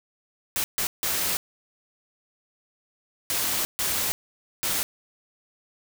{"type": "noise bursts at uneven times", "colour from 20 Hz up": "white", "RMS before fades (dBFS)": -26, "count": 6, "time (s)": [[0.56, 0.64], [0.78, 0.87], [1.03, 1.37], [3.3, 3.65], [3.79, 4.12], [4.63, 4.83]], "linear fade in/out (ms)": 0, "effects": []}